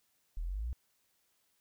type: exponential sweep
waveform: sine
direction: up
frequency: 37.38 to 65.41 Hz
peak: -34 dBFS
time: 0.37-0.73 s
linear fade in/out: 0 ms
effects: white hiss -75 dBFS RMS until 1.6 s